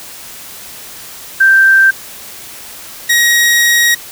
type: tone pair in turn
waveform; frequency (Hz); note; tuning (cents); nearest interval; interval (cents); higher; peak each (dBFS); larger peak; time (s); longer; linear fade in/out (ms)
sine / sawtooth; 1568 / 1892.3; G6 / A#6; 0 / +25; minor third; 325; second; -4; neither; 1.4-1.91 / 3.09-3.95; second; 10
effects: white hiss -31 dBFS RMS until 4.11 s